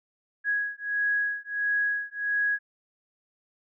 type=beating tone pair; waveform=sine; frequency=1661.2 / 1662.7 Hz; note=G#6 / G#6; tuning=0 / +2 cents; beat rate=1.5 Hz; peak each=-28 dBFS; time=0.44-2.59 s; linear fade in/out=50 ms; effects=none